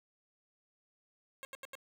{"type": "tone bursts", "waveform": "10% pulse", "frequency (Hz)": 539, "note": "C#5", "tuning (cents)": -49, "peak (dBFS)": -35, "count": 4, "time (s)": [1.43, 1.753], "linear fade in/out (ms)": 0, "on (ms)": 20, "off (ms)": 81, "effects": []}